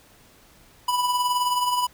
square tone with tremolo, 987.8 Hz, B5, in tune, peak -19 dBFS, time 0.88-1.87 s, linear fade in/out 5 ms, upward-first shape triangle, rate 19 Hz, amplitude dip 55%, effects pink hiss -54 dBFS RMS until 1.93 s

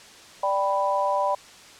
sine chord, G major, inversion second, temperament equal, 587.3 / 784 / 987.8 Hz, D5 / G5 / B5, 0 / 0 / 0 cents, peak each -25 / -27 / -24 dBFS, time 0.43-1.35 s, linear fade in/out 5 ms, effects white hiss -47 dBFS RMS until 1.79 s + low-pass 7000 Hz 12 dB/octave

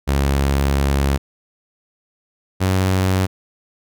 sawtooth tone pair in turn, 69.3 / 94.07 Hz, C#2 / F#2, 0 / +29 cents, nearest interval perfect fourth, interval 529 cents, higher second, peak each -11 dBFS, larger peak neither, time 0.07-1.18 / 2.6-3.27 s, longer first, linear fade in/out 20 ms, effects none

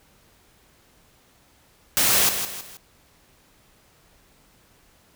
white noise with echo, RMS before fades -19 dBFS, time 1.97-2.29 s, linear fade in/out 0 ms, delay 160 ms, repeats 3, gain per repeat -8 dB, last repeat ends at 2.77 s, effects pink hiss -58 dBFS RMS until 5.15 s

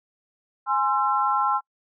sine chord, Ab augmented, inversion none, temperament equal with one note detuned, 830.6 / 1046.5 / 1345.4 Hz, Ab5 / C6 / E6, 0 / 0 / +35 cents, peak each -24 dBFS, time 0.66-1.61 s, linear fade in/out 50 ms, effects noise-tail reverb RT60 0.1 s tail -26 dB re dry

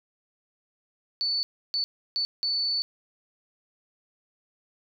sine tone bursts at uneven times, 4483 Hz, C#8, 19 cents sharp, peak -24 dBFS, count 4, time 1.21-1.43 / 1.74-1.84 / 2.16-2.25 / 2.43-2.82 s, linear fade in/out 0 ms, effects none

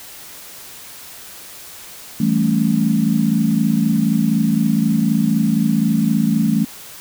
sine chord, A dominant seventh, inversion second, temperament equal, 164.81 / 196 / 220 / 277.2 Hz, E3 / G3 / A3 / C#4, 0 / 0 / 0 / 0 cents, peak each -20 / -20 / -16 / -22 dBFS, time 2.2-6.65 s, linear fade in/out 5 ms, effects white hiss -37 dBFS RMS until 7 s

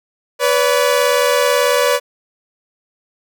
sawtooth tone pair together, 493.9 / 572.1 Hz, B4 / D5, 0 / -45 cents, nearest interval minor third, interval 255 cents, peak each -11 dBFS, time 0.39-2 s, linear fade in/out 50 ms, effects none

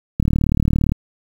click train, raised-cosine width 5 ms, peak -5 dBFS, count 28, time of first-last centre 0.2-0.92 s, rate 37.5 Hz, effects 7-bit

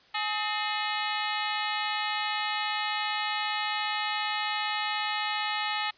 harmonic tone with a mistuned harmonic, 422.6 Hz, G#4, 30 cents sharp, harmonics 2 / 3 / 4 / 5 / 6 / 7 / 8 / 9 / 10, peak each -33 / -35 / -36 / -37 / -38 / -38 / -39 / -40 / -40 dBFS, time 0.14-5.91 s, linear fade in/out 10 ms, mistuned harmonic 4, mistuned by +110 cents, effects white hiss -59 dBFS RMS until 5.97 s + resampled to 11025 Hz

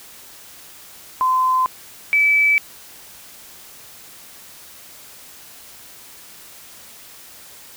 sine tone pair in turn, 1028 / 2304 Hz, C6 / D7, -31 / -34 cents, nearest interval octave + major second, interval 1397 cents, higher second, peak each -14 / -12 dBFS, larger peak second, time 1.21-1.66 / 2.13-2.58 s, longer neither, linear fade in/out 0 ms, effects white hiss -42 dBFS RMS until 7.76 s

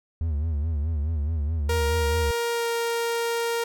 triangle tone with vibrato, 77 Hz, D#2, 17 cents flat, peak -21 dBFS, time 0.21-2.31 s, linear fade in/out 0 ms, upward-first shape sine, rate 4.7 Hz, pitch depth 130 cents each way
sawtooth tone with pitch glide, 469.5 to 466 Hz, A#4 to A#4, +12 to -1 cents, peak -20 dBFS, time 1.69-3.64 s, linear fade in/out 5 ms, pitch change -13 cents, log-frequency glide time 2.52-2.66 s
effects none

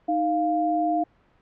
sine tone pair together, 311.1 / 698.5 Hz, D#4 / F5, 0 / 0 cents, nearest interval octave + major second, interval 1400 cents, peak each -25 / -22 dBFS, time 0.08-1.04 s, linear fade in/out 10 ms, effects pink hiss -61 dBFS RMS until 1.41 s + low-pass 2000 Hz 12 dB/octave

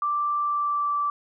sine tone with pitch glide, 1174.7 to 1163.9 Hz, D6 to D6, 0 to -16 cents, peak -22 dBFS, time 0.02-1.1 s, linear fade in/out 2 ms, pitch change -16 cents, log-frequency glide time 0.37-0.94 s, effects none

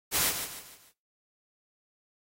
white noise with echo, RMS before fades -26 dBFS, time 0.11-0.33 s, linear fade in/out 50 ms, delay 150 ms, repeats 4, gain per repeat -8 dB, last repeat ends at 0.93 s, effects noise-tail reverb RT60 0.3 s tail -22 dB re dry + AAC 48 kbps

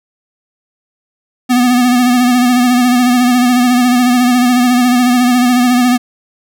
square tone with vibrato, 247.1 Hz, B3, 1 cent sharp, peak -8 dBFS, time 1.49-5.98 s, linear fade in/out 20 ms, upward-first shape sine, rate 14 Hz, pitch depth 41 cents each way, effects none

